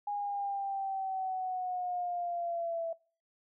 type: linear sweep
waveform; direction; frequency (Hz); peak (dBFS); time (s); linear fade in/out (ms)
sine; down; 823 to 660; -32; 0.07-2.93; 5
effects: noise-tail reverb RT60 0.4 s tail -24 dB re dry